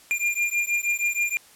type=beating tone pair; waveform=square; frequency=2400 / 2406.3 Hz; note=D7 / D7; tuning=+37 / +41 cents; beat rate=6.3 Hz; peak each=-26 dBFS; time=0.11-1.37 s; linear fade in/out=0 ms; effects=white hiss -52 dBFS RMS until 1.55 s + low-pass 12000 Hz 12 dB/octave